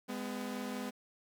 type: tone pair together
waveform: sawtooth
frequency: 205.9 / 251 Hz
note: G#3 / B3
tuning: -15 / +28 cents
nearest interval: minor third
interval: 343 cents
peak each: -37 / -36 dBFS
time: 0.08-0.91 s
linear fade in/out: 20 ms
effects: 11-bit